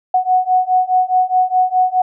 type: beating tone pair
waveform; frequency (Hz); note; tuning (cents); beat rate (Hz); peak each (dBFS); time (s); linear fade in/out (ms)
sine; 736 / 740.8; F#5 / F#5; -9 / +2; 4.8; -15 / -14; 0.14-2.02; 5
effects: none